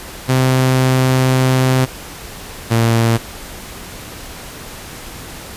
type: tone pair in turn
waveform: sawtooth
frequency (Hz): 129.8 / 114.81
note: C3 / A#2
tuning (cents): -13 / -26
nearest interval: major second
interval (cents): 213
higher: first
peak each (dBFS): -7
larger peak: neither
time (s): 0.28-1.86 / 2.7-3.18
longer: first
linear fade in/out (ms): 20
effects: pink hiss -32 dBFS RMS until 5.56 s + resampled to 32000 Hz